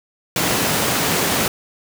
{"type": "high-pass noise", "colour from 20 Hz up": "pink", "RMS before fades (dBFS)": -19, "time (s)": [0.36, 1.48], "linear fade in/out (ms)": 2, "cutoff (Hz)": 140, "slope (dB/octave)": 12, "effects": []}